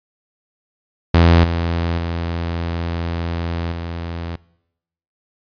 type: tone with level steps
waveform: sawtooth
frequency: 84.5 Hz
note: E2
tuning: 43 cents sharp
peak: -5 / -14 / -17 / -21 dBFS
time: 1.14-4.36 s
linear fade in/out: 5 ms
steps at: 1.44 / 1.98 / 3.72 s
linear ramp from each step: 2 ms
effects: noise-tail reverb RT60 0.8 s tail -22 dB re dry + resampled to 11025 Hz